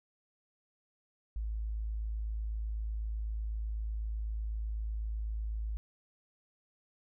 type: tone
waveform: sine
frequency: 54 Hz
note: A1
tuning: 32 cents flat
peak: -33 dBFS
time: 1.36-5.77 s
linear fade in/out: 0 ms
effects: none